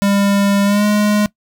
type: tone with pitch glide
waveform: square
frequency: 200 to 208.7 Hz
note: G3 to G#3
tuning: +35 to +9 cents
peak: -12 dBFS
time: 0.02-1.26 s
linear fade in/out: 0 ms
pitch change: +74 cents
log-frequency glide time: 0.64-0.85 s
effects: noise-tail reverb RT60 0.1 s tail -20 dB re dry